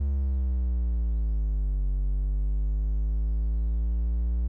triangle exponential two-way sweep, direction down then up, 70.8 to 47.26 to 59 Hz, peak -21 dBFS, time 0-4.48 s, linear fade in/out 10 ms, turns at 1.88 s, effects none

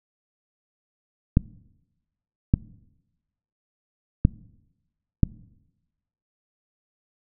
clicks, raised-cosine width 5 ms, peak -3 dBFS, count 4, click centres 1.371 / 2.539 / 4.251 / 5.233 s, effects noise-tail reverb RT60 1.0 s tail -22 dB re dry

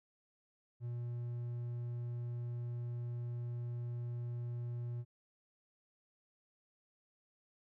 triangle tone, 120 Hz, B2, 49 cents flat, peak -36 dBFS, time 0.8-5.05 s, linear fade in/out 50 ms, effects none

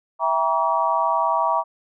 sine chord, E diminished seventh, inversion none, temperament just, 659.3 / 791.1 / 949.3 / 1139.2 Hz, E5 / G5 / Bb5 / Db6, 0 / +16 / +31 / +47 cents, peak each -24 / -26 / -21 / -23 dBFS, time 0.19-1.64 s, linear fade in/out 50 ms, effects none

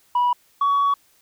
sine tone pair in turn, 977 / 1126.5 Hz, B5 / C#6, -19 / +28 cents, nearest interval major second, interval 247 cents, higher second, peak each -14 dBFS, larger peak neither, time 0.15-0.33 / 0.61-0.94 s, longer second, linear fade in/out 5 ms, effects tanh soft clip ceiling -14 dBFS + white hiss -59 dBFS RMS until 1.21 s

